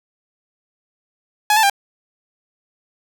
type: tone with pitch steps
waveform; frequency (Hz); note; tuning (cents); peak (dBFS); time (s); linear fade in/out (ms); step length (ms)
sawtooth; 842 / 881 / 797; G#5 / A5 / G5; +24 / +2 / +28; -8; 1.5-1.698; 2; 66
effects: none